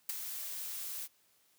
blue noise with ADSR envelope, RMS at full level -33 dBFS, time 0.09-1.08 s, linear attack 4 ms, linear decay 20 ms, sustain -8 dB, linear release 39 ms, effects white hiss -70 dBFS RMS until 1.58 s + high-pass 80 Hz 12 dB/octave

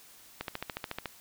click train, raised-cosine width 0.3 ms, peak -18 dBFS, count 10, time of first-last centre 0.41-1.057 s, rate 13.9 Hz, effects white hiss -55 dBFS RMS until 1.2 s

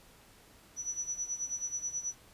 sine tone with tremolo, 5920 Hz, F#8, in tune, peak -31 dBFS, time 0.76-2.15 s, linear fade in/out 50 ms, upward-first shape sine, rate 9.3 Hz, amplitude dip 80%, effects pink hiss -59 dBFS RMS until 2.33 s + resampled to 32000 Hz

